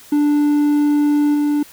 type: tone with level steps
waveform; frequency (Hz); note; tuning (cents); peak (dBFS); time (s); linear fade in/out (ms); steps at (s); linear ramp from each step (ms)
triangle; 293.7; D4; 0; -10 / -12; 0.12-1.63; 5; 1.34; 10
effects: white hiss -43 dBFS RMS until 1.72 s